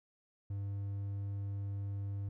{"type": "tone", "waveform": "triangle", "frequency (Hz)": 99.8, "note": "G2", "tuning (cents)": 32, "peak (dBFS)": -34, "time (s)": [0.5, 2.29], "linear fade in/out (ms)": 5, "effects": []}